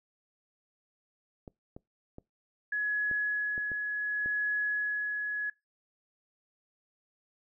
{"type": "clicks", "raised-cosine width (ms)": 2, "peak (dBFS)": -31, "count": 7, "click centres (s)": [1.478, 1.765, 2.184, 3.113, 3.579, 3.717, 4.26]}
{"type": "tone with tremolo", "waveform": "sine", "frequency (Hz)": 1687, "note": "G#6", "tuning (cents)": 27, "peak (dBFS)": -27, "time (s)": [2.72, 5.5], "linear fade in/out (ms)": 5, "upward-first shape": "sine", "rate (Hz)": 0.69, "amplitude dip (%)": 35}
{"effects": ["noise-tail reverb RT60 0.2 s tail -24 dB re dry"]}